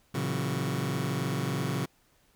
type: chord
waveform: sawtooth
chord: F# dominant seventh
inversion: first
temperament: just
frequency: 115.62 / 138.75 / 166.5 / 185 Hz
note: A#2 / C#3 / E3 / F#3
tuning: -14 / +2 / +18 / 0 cents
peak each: -31 / -27 / -33 / -31 dBFS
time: 0.14-1.86 s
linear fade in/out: 10 ms
effects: pink hiss -66 dBFS RMS until 2.35 s